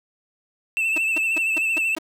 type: tone with vibrato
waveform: triangle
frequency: 2649 Hz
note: E7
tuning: 8 cents sharp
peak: -18 dBFS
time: 0.77-1.95 s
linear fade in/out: 0 ms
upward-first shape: triangle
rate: 13 Hz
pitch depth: 49 cents each way
type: tone bursts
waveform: sawtooth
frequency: 316.8 Hz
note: D#4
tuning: 31 cents sharp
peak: -23 dBFS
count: 6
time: 0.96-1.986 s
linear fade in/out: 5 ms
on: 21 ms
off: 180 ms
effects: none